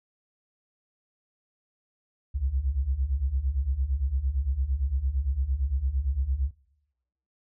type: beating tone pair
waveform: sine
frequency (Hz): 61.74 / 70.54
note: B1 / C#2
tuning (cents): 0 / +31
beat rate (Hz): 8.8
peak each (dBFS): -29 / -26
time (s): 2.34-6.51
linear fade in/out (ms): 20
effects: noise-tail reverb RT60 0.9 s tail -21 dB re dry